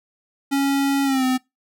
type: tone with pitch glide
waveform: square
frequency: 277 to 257 Hz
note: C#4 to C4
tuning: -1 to -31 cents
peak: -18 dBFS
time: 0.51-1.38 s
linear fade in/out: 20 ms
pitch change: -130 cents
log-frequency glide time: 1.04-1.25 s
effects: noise-tail reverb RT60 0.2 s tail -23 dB re dry